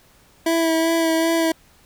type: tone with vibrato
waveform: 25% pulse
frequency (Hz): 327.6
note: E4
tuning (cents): -11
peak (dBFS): -13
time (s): 0.46-1.52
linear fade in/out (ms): 5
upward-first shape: sine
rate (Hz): 2.6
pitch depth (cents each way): 21
effects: pink hiss -54 dBFS RMS until 1.85 s